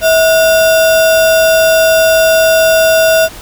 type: tone with sample-and-hold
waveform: sine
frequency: 647 Hz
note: E5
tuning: 32 cents flat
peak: -5 dBFS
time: 0.01-3.29 s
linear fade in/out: 50 ms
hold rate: 2100 Hz
effects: added 50 Hz sine -38 dBFS peak until 3.41 s + pink hiss -31 dBFS RMS until 3.41 s